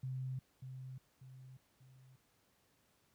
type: tone with echo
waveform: sine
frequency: 130 Hz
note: C3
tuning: 11 cents flat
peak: -38 dBFS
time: 0.03-0.39 s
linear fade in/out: 5 ms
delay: 590 ms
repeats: 3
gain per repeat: -7 dB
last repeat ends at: 2.16 s
effects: pink hiss -74 dBFS RMS until 3.14 s + high-pass 60 Hz 12 dB/octave